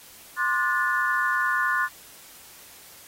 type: tone cluster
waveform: sine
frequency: 1052 / 1181 / 1453 / 1751 Hz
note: C6 / D6 / F#6 / A6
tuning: +9 / +9 / -32 / -9 cents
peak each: -27 / -31 / -25 / -26 dBFS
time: 0.36-1.89 s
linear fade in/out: 50 ms
effects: white hiss -48 dBFS RMS until 3.07 s + AAC 48 kbps